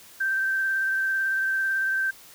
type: tone with vibrato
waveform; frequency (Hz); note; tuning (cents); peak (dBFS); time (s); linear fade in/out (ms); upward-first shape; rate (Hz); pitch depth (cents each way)
sine; 1562; G6; -7; -22; 0.2-2.11; 10; sine; 18; 15
effects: white hiss -49 dBFS RMS until 2.34 s